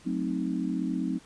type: chord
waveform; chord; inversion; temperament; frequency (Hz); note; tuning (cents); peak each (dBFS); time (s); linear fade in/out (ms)
sine; F# diminished seventh; none; equal; 185 / 220 / 261.6 / 311.1; F#3 / A3 / C4 / Eb4; 0 / 0 / 0 / 0; -32 / -35 / -31 / -33; 0.05-1.19; 20
effects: pink hiss -55 dBFS RMS until 1.25 s + resampled to 22050 Hz